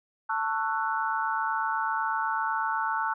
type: chord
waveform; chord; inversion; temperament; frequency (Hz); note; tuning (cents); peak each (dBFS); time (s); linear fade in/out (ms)
sine; F# minor seventh; first; just; 888 / 1110 / 1332 / 1480; A5 / C#6 / E6 / F#6; +16 / +2 / +18 / 0; -29 / -33 / -32 / -32; 0.29-3.14; 10
effects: none